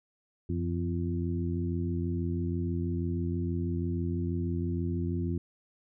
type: harmonic tone with a mistuned harmonic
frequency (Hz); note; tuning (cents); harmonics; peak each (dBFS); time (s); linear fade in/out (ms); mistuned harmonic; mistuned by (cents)
86.2; F2; -22; 1 / 2 / 3 / 4; -31 / -34 / -36 / -37; 0.49-5.38; 5; 1; +77
effects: none